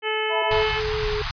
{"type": "harmonic tone", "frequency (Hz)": 433.5, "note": "A4", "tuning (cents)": -26, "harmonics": [1, 2, 3, 4, 5, 6, 7], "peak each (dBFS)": [-26, -30, -33, -31, -30, -33, -30], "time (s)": [0.02, 0.82], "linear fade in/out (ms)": 50}
{"type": "chord", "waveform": "sine", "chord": "E suspended fourth", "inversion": "none", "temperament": "just", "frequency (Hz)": [659.3, 879, 988.9], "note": ["E5", "A5", "B5"], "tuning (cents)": [0, -2, 2], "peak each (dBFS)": [-26, -30, -27], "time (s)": [0.29, 0.64], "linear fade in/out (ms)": 50}
{"type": "tone with pitch glide", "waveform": "sine", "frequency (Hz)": [430, 423.1], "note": ["A4", "G#4"], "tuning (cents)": [-40, 32], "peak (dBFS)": -24, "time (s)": [0.42, 1.22], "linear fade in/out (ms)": 5, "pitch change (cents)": -28, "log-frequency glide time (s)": [1.01, 1.08]}
{"type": "band-stop noise", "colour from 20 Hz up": "pink", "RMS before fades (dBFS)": -27, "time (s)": [0.51, 1.31], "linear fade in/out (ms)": 2, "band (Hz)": [150, 790], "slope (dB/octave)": 48}
{"effects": ["resampled to 11025 Hz"]}